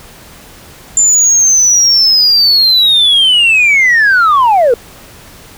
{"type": "linear sweep", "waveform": "sine", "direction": "down", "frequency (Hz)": [7200, 449.6], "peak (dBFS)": -3, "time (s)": [0.97, 4.74], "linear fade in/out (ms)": 2, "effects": ["tanh soft clip ceiling -3 dBFS", "pink hiss -36 dBFS RMS until 5.57 s"]}